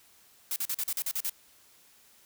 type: noise bursts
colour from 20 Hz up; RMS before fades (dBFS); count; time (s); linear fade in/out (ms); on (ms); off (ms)
blue; -31; 9; 0.51-1.297; 2; 51; 41
effects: white hiss -60 dBFS RMS until 2.25 s